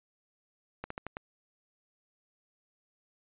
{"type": "slowing click train", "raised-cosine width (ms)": 0.5, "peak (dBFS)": -22, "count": 5, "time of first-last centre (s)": [0.84, 1.169], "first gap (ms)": 64, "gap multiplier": 1.17, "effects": ["resampled to 8000 Hz"]}